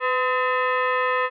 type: tone with frequency modulation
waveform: sine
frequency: 261.6 Hz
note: C4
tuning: in tune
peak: -19 dBFS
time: 0-1.3 s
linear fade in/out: 50 ms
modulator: 766 Hz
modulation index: 2.4
effects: none